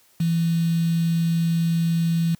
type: tone with quantisation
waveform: sine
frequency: 166.5 Hz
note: E3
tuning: 18 cents sharp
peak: -18 dBFS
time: 0.2-2.35 s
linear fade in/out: 5 ms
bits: 6
effects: white hiss -58 dBFS RMS until 2.39 s